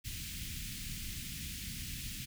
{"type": "band-stop noise", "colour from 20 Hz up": "pink", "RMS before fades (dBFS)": -42, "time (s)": [0.04, 2.26], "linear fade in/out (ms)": 20, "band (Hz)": [220, 2200], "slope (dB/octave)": 24, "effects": []}